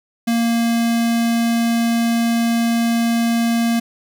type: tone with notch filter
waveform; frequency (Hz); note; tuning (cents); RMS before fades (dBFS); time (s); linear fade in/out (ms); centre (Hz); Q
square; 232.2; A#3; -7; -17; 0.27-3.8; 10; 1000; 1.9
effects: none